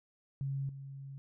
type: tone with level steps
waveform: sine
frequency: 137.1 Hz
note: C#3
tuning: 19 cents flat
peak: -33 / -43 dBFS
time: 0.41-1.18 s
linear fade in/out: 0 ms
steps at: 0.69 s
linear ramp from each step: 2 ms
effects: none